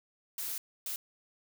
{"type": "noise bursts at uneven times", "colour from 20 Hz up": "blue", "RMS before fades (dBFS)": -37, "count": 2, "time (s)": [[0.38, 0.58], [0.86, 0.96]], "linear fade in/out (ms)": 2, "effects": []}